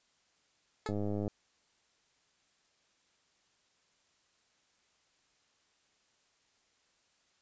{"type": "tone with exponential decay", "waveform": "15% pulse", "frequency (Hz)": 430.6, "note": "A4", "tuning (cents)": -37, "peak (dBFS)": -27, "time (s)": [0.86, 0.95], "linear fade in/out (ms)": 2, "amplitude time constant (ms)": 18}
{"type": "click train", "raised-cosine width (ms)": 2, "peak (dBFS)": -23, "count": 41, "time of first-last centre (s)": [0.89, 1.278], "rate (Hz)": 103}
{"effects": ["white hiss -72 dBFS RMS until 7.41 s", "resampled to 16000 Hz"]}